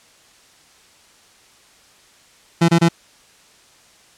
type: tone bursts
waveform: 30% pulse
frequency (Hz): 168.3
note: E3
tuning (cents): +36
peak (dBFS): -8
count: 3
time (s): 2.61-2.888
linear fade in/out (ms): 10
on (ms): 76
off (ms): 25
effects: white hiss -51 dBFS RMS until 4.17 s + low-pass 8000 Hz 12 dB/octave